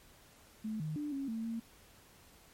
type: tone with pitch steps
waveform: sine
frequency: 217.4 / 154.5 / 295.7 / 274.4 / 224.4 / 228.2 Hz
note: A3 / D#3 / D4 / C#4 / A3 / A#3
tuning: -21 / -12 / +12 / -17 / +34 / -37 cents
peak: -35 dBFS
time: 0.64-1.6 s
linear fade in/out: 10 ms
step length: 160 ms
effects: pink hiss -61 dBFS RMS until 2.53 s + MP3 64 kbps